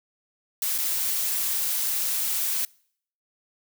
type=noise with dropouts; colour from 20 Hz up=blue; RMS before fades=-26 dBFS; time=0.62-2.65 s; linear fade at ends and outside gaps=2 ms; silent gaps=0.78-0.784 s; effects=noise-tail reverb RT60 0.6 s tail -25 dB re dry